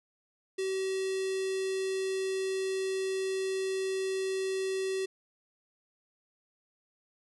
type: tone with notch filter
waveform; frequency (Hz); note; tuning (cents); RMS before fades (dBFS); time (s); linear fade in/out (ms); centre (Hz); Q
square; 381.8; G4; -46; -32; 0.58-5.06; 10; 1200; 1.7
effects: resampled to 24000 Hz